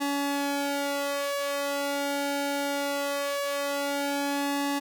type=tone with flanger; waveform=sawtooth; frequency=282.8 Hz; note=C#4; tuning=35 cents sharp; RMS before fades=-29 dBFS; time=0-4.8 s; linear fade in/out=20 ms; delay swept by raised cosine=1.1 to 2.2 ms; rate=0.21 Hz; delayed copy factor=+1; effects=none